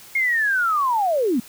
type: linear sweep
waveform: sine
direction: down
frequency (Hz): 2167 to 211.4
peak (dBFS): -17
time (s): 0.15-1.4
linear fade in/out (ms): 5
effects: white hiss -44 dBFS RMS until 1.48 s